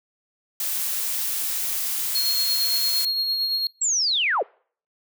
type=noise; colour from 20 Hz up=blue; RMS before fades=-26 dBFS; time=0.6-3.05 s; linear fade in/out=2 ms
type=tone with tremolo; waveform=triangle; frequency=4278 Hz; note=C8; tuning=38 cents sharp; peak=-19 dBFS; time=2.15-3.67 s; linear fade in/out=2 ms; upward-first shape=sine; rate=8.8 Hz; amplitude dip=35%
type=linear sweep; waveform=sine; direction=down; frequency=7760 to 338.1 Hz; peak=-19 dBFS; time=3.81-4.43 s; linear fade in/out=10 ms
effects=noise-tail reverb RT60 0.5 s tail -26 dB re dry